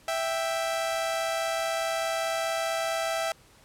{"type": "tone pair together", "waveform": "sawtooth", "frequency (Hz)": [659.3, 784], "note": ["E5", "G5"], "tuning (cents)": [0, 0], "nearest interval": "minor third", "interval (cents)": 300, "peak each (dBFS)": [-24, -29], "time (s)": [0.08, 3.32], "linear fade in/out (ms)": 2, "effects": ["pink hiss -57 dBFS RMS until 3.64 s", "low-pass 12000 Hz 12 dB/octave"]}